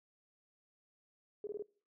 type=tone bursts; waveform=sine; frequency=415.3 Hz; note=G#4; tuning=in tune; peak=-38 dBFS; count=4; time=1.44-1.624 s; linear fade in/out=2 ms; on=31 ms; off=20 ms; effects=noise-tail reverb RT60 0.5 s tail -25 dB re dry